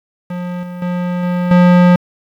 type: tone with level steps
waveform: square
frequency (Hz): 178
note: F3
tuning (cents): +33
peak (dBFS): -21 / -26 / -17 / -15 / -6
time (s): 0.3-1.96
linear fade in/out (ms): 5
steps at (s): 0.63 / 0.82 / 1.23 / 1.51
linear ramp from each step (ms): 2
effects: low-pass 2000 Hz 12 dB/octave + 7-bit